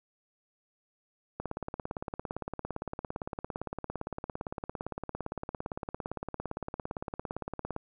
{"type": "click train", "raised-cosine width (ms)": 1, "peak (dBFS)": -21, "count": 113, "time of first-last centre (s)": [1.4, 7.764], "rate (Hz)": 17.6, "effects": []}